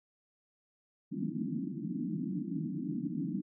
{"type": "band-pass noise", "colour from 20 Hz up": "pink", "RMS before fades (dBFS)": -36, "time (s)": [1.11, 3.42], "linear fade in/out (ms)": 20, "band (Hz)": [150, 320], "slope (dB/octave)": 96, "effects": []}